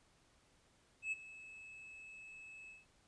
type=tone with ADSR envelope; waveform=triangle; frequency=2598 Hz; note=E7; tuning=26 cents flat; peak=-33 dBFS; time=1.02-2.86 s; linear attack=100 ms; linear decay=24 ms; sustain=-17 dB; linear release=170 ms; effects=pink hiss -71 dBFS RMS until 3.07 s + resampled to 22050 Hz